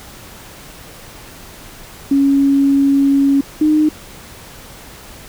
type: tone pair in turn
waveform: sine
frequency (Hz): 277.2 / 306.2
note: C#4 / D#4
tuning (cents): 0 / -28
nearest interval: major second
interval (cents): 172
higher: second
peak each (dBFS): -9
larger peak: neither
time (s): 2.11-3.41 / 3.61-3.89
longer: first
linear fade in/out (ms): 5
effects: pink hiss -37 dBFS RMS until 5.28 s